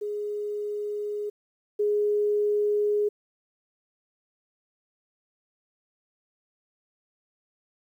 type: tone pair in turn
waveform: sine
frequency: 415.9 / 415.9 Hz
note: G#4 / G#4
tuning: +2 / +2 cents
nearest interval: unison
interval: 0 cents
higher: neither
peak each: -28 / -21 dBFS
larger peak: second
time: 0.01-1.3 / 1.79-3.09 s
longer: second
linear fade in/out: 10 ms
effects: 10-bit